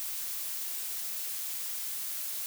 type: noise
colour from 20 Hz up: blue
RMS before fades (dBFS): -36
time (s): 0-2.46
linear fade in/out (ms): 0
effects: none